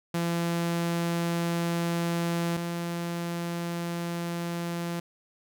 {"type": "tone pair in turn", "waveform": "sawtooth", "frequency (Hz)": [170, 171.08], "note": ["F3", "F3"], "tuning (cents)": [-46, -35], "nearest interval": "unison", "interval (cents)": 11, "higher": "second", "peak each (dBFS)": [-22, -26], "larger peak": "first", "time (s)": [[0.14, 2.57], [2.57, 5]], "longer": "neither", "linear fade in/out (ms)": 5, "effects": []}